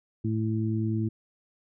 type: harmonic tone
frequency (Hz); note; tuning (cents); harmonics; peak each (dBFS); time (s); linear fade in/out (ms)
110; A2; 0; 1 / 2 / 3; -27 / -30 / -32; 0.24-1.09; 10
effects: none